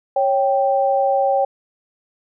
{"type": "tone pair together", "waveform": "sine", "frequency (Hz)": [550.9, 784], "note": ["C#5", "G5"], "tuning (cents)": [-11, 0], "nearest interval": "tritone", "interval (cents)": 611, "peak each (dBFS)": -17, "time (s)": [0.16, 1.45], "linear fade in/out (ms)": 5, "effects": []}